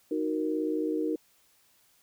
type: chord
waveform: sine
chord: D# minor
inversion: none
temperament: equal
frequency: 311.1 / 370 / 466.2 Hz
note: D#4 / F#4 / A#4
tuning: 0 / 0 / 0 cents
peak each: -29 / -34 / -32 dBFS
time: 0.11-1.16 s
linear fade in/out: 5 ms
effects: white hiss -65 dBFS RMS until 2.02 s